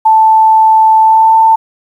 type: tone with pitch glide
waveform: sine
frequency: 880 to 891.3 Hz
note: A5 to A5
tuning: 0 to +22 cents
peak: -3 dBFS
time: 0.05-1.56 s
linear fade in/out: 10 ms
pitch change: +22 cents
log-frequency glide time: 1.01-1.35 s
effects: 7-bit